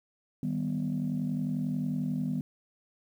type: chord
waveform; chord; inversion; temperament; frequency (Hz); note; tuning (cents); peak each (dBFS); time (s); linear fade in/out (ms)
sine; Eb augmented; none; equal; 155.56 / 196 / 246.9; Eb3 / G3 / B3; 0 / 0 / 0; -32 / -33 / -31; 0.43-2.41; 2
effects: tanh soft clip ceiling -22 dBFS + 10-bit